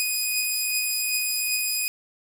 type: beating tone pair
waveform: 10% pulse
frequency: 2489 / 2491.6 Hz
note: D#7 / D#7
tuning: 0 / +2 cents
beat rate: 2.6 Hz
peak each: -15 / -23 dBFS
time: 0-1.88 s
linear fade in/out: 0 ms
effects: 7-bit